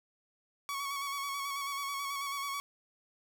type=tone with vibrato; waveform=sawtooth; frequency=1118 Hz; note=C#6; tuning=14 cents sharp; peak=-31 dBFS; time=0.69-2.6 s; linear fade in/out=0 ms; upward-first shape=square; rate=9.2 Hz; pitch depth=26 cents each way; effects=none